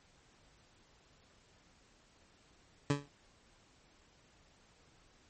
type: tone with exponential decay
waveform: 20% pulse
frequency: 143 Hz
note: D3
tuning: 46 cents flat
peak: -21 dBFS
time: 2.9-3.08 s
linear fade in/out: 2 ms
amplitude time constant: 39 ms
effects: pink hiss -66 dBFS RMS until 5.29 s + MP3 32 kbps